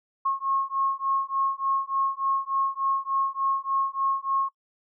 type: beating tone pair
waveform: sine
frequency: 1084 / 1087.4 Hz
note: C#6 / C#6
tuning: -39 / -34 cents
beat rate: 3.4 Hz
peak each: -27 dBFS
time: 0.25-4.49 s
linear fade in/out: 10 ms
effects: noise-tail reverb RT60 0.1 s tail -20 dB re dry